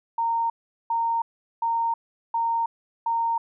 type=tone bursts; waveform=sine; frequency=922 Hz; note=A#5; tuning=19 cents flat; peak=-21 dBFS; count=5; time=0.18-3.38 s; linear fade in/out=5 ms; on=320 ms; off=400 ms; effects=none